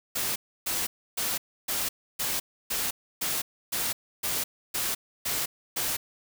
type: noise bursts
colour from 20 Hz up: white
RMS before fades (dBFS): -29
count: 12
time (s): 0.15-5.97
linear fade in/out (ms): 10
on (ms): 210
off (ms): 300
effects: none